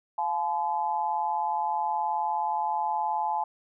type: tone with amplitude modulation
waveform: sine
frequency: 859 Hz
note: A5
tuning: 42 cents flat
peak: -21 dBFS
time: 0.18-3.44 s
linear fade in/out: 5 ms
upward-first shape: sine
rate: 159 Hz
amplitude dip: 90%
effects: none